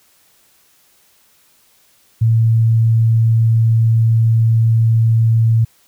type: tone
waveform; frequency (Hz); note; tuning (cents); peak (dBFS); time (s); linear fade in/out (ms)
sine; 113.4; A#2; -47; -9; 2.21-5.65; 10
effects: white hiss -54 dBFS RMS until 5.87 s